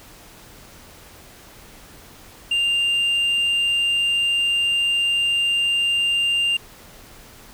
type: tone with tanh clipping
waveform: sine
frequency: 2794 Hz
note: F7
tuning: in tune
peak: -18 dBFS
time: 2.51-6.57 s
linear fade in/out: 5 ms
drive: 3 dB
effects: pink hiss -45 dBFS RMS until 7.53 s